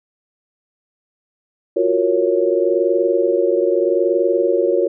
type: chord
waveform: sine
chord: Gb major seventh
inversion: third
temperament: equal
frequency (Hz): 349.2 / 370 / 466.2 / 554.4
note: F4 / Gb4 / Bb4 / Db5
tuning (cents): 0 / 0 / 0 / 0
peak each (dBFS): -19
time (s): 1.76-4.88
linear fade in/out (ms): 10
effects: none